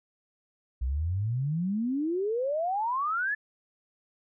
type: exponential sweep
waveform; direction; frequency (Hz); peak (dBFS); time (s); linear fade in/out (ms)
sine; up; 59.8 to 1760; -26; 0.81-3.35; 10
effects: none